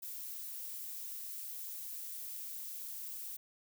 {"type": "noise", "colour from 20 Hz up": "violet", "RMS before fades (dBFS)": -44, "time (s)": [0.02, 3.37], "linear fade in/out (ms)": 10, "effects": []}